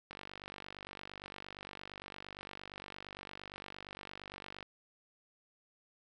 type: click train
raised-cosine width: 0.3 ms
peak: -29 dBFS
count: 221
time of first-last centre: 0.11-4.627 s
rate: 48.7 Hz
effects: none